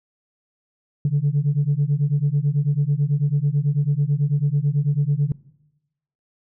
sine beating tone pair, 140 / 149.1 Hz, C#3 / D3, +18 / +27 cents, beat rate 9.1 Hz, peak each -19 dBFS, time 1.05-5.32 s, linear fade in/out 2 ms, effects noise-tail reverb RT60 0.9 s tail -21 dB re dry + tanh soft clip ceiling -12 dBFS

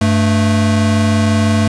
square tone pair together, 98 / 220 Hz, G2 / A3, 0 / 0 cents, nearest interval octave + major second, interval 1400 cents, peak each -14 dBFS, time 0.01-1.68 s, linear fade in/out 5 ms, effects resampled to 22050 Hz + 7-bit

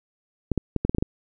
clicks, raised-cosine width 3 ms, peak -9 dBFS, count 8, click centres 0.517 / 0.577 / 0.763 / 0.85 / 0.895 / 0.948 / 0.984 / 1.025 s, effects none

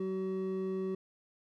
triangle tone pair together, 189.1 / 378.2 Hz, F#3 / F#4, +38 / +38 cents, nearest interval octave, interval 1200 cents, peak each -35 / -32 dBFS, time 0-0.95 s, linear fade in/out 5 ms, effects none

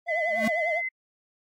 triangle tone with vibrato, 654 Hz, E5, 14 cents flat, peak -24 dBFS, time 0.06-0.82 s, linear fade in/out 50 ms, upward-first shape triangle, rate 10 Hz, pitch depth 150 cents each way
sine tone with pitch glide, 2025 to 2053 Hz, B6 to C7, +43 to -33 cents, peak -27 dBFS, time 0.08-0.89 s, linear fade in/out 10 ms, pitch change +24 cents, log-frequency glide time 0.55-0.68 s
square tone with exponential growth, 221.1 Hz, A3, 9 cents sharp, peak -21 dBFS, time 0.28-0.48 s, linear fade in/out 5 ms, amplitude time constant 43 ms
effects AAC 48 kbps

